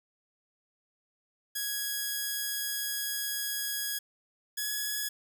5% pulse tone pair in turn, 1661.2 / 1684.4 Hz, G#6 / G#6, 0 / +24 cents, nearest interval unison, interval 24 cents, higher second, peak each -20 dBFS, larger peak neither, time 1.55-3.99 / 4.57-5.09 s, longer first, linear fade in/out 10 ms, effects none

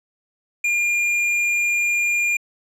sine tone with tanh clipping, 2408 Hz, D7, 43 cents sharp, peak -19 dBFS, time 0.64-2.37 s, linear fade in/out 5 ms, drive 10 dB, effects low-pass 12000 Hz 12 dB/octave

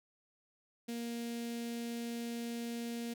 sawtooth tone with notch filter, 234.6 Hz, A#3, 11 cents sharp, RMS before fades -40 dBFS, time 0.88-3.14 s, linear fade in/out 10 ms, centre 1100 Hz, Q 0.6, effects none

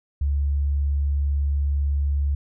sine tone, 71 Hz, C#2, 42 cents sharp, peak -19 dBFS, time 0.21-2.35 s, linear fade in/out 5 ms, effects none

